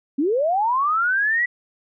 sine linear sweep, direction up, 256.6 to 1975.5 Hz, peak -17 dBFS, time 0.18-1.46 s, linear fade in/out 10 ms, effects none

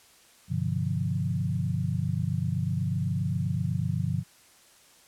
sine chord, G dominant seventh, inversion none, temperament equal with one note detuned, 98 / 126.36 / 146.83 / 174.61 Hz, G2 / B2 / D3 / F3, 0 / +40 / 0 / 0 cents, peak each -31 dBFS, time 0.48-4.24 s, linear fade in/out 50 ms, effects white hiss -57 dBFS RMS until 5.07 s + low-pass 11000 Hz 12 dB/octave

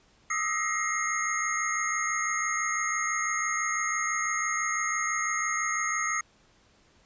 sine tone cluster, 1232 / 1298 / 1912 / 2110 / 6530 Hz, D#6 / E6 / A#6 / C7 / G#8, -17 / -27 / +43 / +14 / -30 cents, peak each -33 / -33 / -34 / -32 / -32 dBFS, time 0.3-6.21 s, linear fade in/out 5 ms, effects pink hiss -62 dBFS RMS until 7.05 s + resampled to 16000 Hz

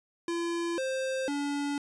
square tone with pitch steps, 340.1 / 526 / 286 Hz, F4 / C5 / D4, -46 / +9 / -46 cents, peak -30 dBFS, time 0.28-1.78 s, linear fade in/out 2 ms, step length 500 ms, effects resampled to 22050 Hz

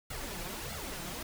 pink noise with flanger, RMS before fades -40 dBFS, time 0.1-1.23 s, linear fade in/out 5 ms, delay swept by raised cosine 1.4 to 5.9 ms, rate 1.6 Hz, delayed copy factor +0.8, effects none

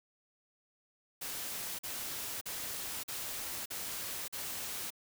white noise bursts, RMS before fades -40 dBFS, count 6, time 1.21-4.905 s, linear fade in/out 10 ms, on 580 ms, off 43 ms, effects none

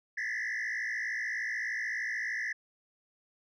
sine tone with frequency modulation, 1864.7 Hz, A#6, in tune, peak -29 dBFS, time 0.17-2.53 s, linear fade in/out 10 ms, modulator 56.7 Hz, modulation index 3.1, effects tanh soft clip ceiling -31 dBFS

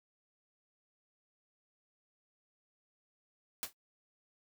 white noise with exponential decay, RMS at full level -34 dBFS, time 3.63-3.73 s, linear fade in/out 0 ms, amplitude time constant 21 ms, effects noise-tail reverb RT60 0.1 s tail -23 dB re dry

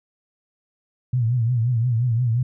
sine tone with vibrato, 119.2 Hz, A#2, 39 cents sharp, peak -17 dBFS, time 1.13-2.43 s, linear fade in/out 5 ms, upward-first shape triangle, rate 5.7 Hz, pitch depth 140 cents each way, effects none

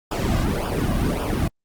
brown noise with flanger, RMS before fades -22 dBFS, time 0.11-1.48 s, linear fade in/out 5 ms, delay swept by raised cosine 0.48 to 2.28 ms, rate 1.8 Hz, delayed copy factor -0.75, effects Opus 48 kbps

